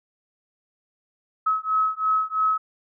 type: beating tone pair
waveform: sine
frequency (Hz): 1283 / 1286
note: E6 / E6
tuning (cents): -47 / -43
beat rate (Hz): 3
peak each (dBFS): -23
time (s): 1.46-2.58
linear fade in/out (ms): 10
effects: none